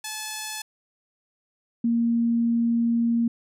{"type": "tone pair in turn", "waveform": ["5% pulse", "sine"], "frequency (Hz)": [863, 233.2], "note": ["A5", "A#3"], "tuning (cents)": [-34, 1], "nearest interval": "octave + major seventh", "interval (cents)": 2265, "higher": "first", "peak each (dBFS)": -19, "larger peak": "neither", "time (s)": [[0.04, 0.62], [1.84, 3.28]], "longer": "second", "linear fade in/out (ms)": 5, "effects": []}